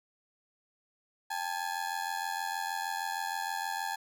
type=ring-modulated tone; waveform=30% pulse; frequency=840 Hz; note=G#5; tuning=19 cents sharp; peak=-27 dBFS; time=1.3-3.96 s; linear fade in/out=10 ms; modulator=43.2 Hz; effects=none